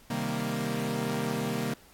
sawtooth chord, C minor seventh, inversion none, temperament equal, 130.81 / 155.56 / 196 / 233.1 Hz, C3 / Eb3 / G3 / Bb3, 0 / 0 / 0 / 0 cents, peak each -32 / -32 / -32 / -28 dBFS, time 0.1-1.74 s, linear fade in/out 5 ms, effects pink hiss -57 dBFS RMS until 1.93 s + AAC 64 kbps

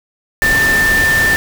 sine tone in noise, 1784 Hz, A6, 23 cents sharp, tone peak -10 dBFS, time 0.42-1.36 s, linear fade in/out 0 ms, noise pink, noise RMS -19 dBFS, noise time 0.42-1.36 s, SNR +6 dB, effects none

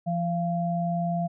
sine tone pair together, 170.67 / 689 Hz, F3 / F5, -40 / -24 cents, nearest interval 2 octaves, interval 2416 cents, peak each -26 / -28 dBFS, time 0.06-1.28 s, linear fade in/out 20 ms, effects none

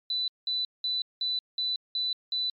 sine tone bursts, 3987 Hz, B7, 16 cents sharp, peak -26 dBFS, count 7, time 0.1-2.5 s, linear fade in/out 2 ms, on 180 ms, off 190 ms, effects MP3 64 kbps

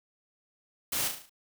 white noise with echo, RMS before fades -31 dBFS, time 0.92-1.08 s, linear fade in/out 5 ms, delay 36 ms, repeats 6, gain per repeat -5 dB, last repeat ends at 1.296 s, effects none

